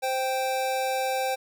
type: tone pair together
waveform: square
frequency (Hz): 522.6 / 783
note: C5 / G5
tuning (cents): -2 / -2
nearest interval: perfect fifth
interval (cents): 700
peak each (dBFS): -29 / -28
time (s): 0.02-1.36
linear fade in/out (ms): 20
effects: none